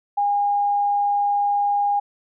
sine tone, 814 Hz, G#5, 35 cents flat, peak -17 dBFS, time 0.17-2 s, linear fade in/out 10 ms, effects none

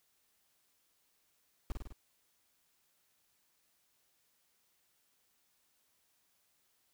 brown noise with echo, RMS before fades -35 dBFS, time 1.7-1.72 s, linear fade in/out 0 ms, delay 51 ms, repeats 4, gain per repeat -3 dB, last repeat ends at 1.924 s, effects white hiss -75 dBFS RMS until 6.93 s

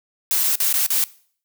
blue noise with dropouts, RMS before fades -19 dBFS, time 0.31-1.04 s, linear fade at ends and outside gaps 0 ms, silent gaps 0.434-0.438 / 0.555-0.602 / 0.727-0.74 / 0.864-0.904 s, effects noise-tail reverb RT60 0.5 s tail -20 dB re dry

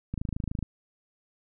click train, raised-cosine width 5 ms, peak -19 dBFS, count 14, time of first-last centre 0.14-0.627 s, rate 26.7 Hz, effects none

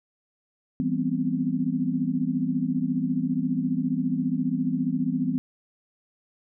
sine chord, C major seventh, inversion first, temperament equal, 164.81 / 196 / 246.9 / 261.6 Hz, E3 / G3 / B3 / C4, 0 / 0 / 0 / 0 cents, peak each -30 / -31 / -27 / -27 dBFS, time 0.8-5.38 s, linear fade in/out 0 ms, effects none

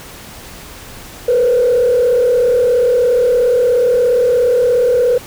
sine tone with frequency modulation, 490.7 Hz, B4, 11 cents flat, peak -8 dBFS, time 1.28-5.18 s, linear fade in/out 5 ms, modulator 37 Hz, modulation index 0.72, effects tanh soft clip ceiling -5 dBFS + pink hiss -34 dBFS RMS until 5.26 s

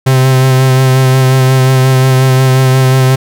45% pulse tone with vibrato, 130.81 Hz, C3, in tune, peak -5 dBFS, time 0.06-3.16 s, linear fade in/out 10 ms, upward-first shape sine, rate 5.6 Hz, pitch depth 20 cents each way, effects none

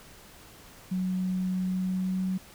sine tone with pitch glide, 185 to 187.04 Hz, F#3 to F#3, 0 to +19 cents, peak -26 dBFS, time 0.91-2.38 s, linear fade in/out 10 ms, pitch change +19 cents, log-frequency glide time 1.69-2.23 s, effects pink hiss -51 dBFS RMS until 2.54 s

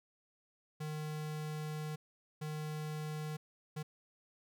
square tone bursts at uneven times, 153.2 Hz, D#3, 27 cents flat, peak -39 dBFS, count 3, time 0.8-1.96 / 2.41-3.37 / 3.76-3.83 s, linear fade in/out 10 ms, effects none

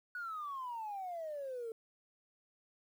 sine exponential sweep, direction down, 1480 to 442.5 Hz, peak -38 dBFS, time 0.15-1.72 s, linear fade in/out 2 ms, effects tanh soft clip ceiling -36 dBFS + 11-bit

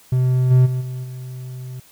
triangle tone with level steps, 127.5 Hz, C3, 44 cents flat, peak -12 / -7 / -17 / -23 / -27 dBFS, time 0.12-1.8 s, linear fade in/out 5 ms, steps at 0.5 / 0.65 / 0.8 / 1.03 s, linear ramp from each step 20 ms, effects white hiss -50 dBFS RMS until 1.91 s

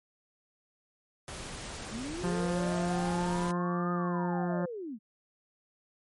pink noise, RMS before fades -41 dBFS, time 1.28-3.51 s, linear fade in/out 0 ms
sine linear two-way sweep, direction up then down, 197.2 to 1244.5 to 197.2 Hz, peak -36 dBFS, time 1.9-4.99 s, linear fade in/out 50 ms, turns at 3.92 s
harmonic tone, 176 Hz, F3, 14 cents sharp, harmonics 1 / 2 / 3 / 4 / 5 / 6 / 7 / 8 / 9 / 10, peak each -30 / -36 / -40 / -42 / -44 / -46 / -47 / -48 / -49 / -50 dBFS, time 2.23-4.66 s, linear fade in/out 10 ms
effects MP3 48 kbps

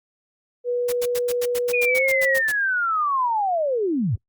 sine tone with pitch glide, 487.6 to 534.8 Hz, B4 to C5, -22 to +38 cents, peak -20 dBFS, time 0.64-2.42 s, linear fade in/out 50 ms, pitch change +160 cents, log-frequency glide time 1.86-2.05 s
white noise bursts, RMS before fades -30 dBFS, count 13, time 0.88-2.522 s, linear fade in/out 10 ms, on 46 ms, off 87 ms
sine linear sweep, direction down, 2489 to 82.9 Hz, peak -19 dBFS, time 1.73-4.16 s, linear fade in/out 10 ms
effects noise-tail reverb RT60 0.1 s tail -21 dB re dry + Opus 48 kbps

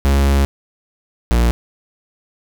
45% pulse tone pair in turn, 69.3 / 58.48 Hz, C#2 / A#1, 0 / +6 cents, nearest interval minor third, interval 294 cents, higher first, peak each -11 dBFS, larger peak neither, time 0.05-0.45 / 1.31-1.51 s, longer first, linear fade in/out 0 ms, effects none

